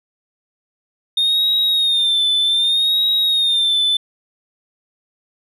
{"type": "tone with vibrato", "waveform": "sine", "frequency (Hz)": 3659, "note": "A#7", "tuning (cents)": -33, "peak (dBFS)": -11, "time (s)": [1.17, 3.97], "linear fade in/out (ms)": 5, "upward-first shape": "sine", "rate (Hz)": 0.65, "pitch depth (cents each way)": 71, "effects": ["tanh soft clip ceiling -12 dBFS"]}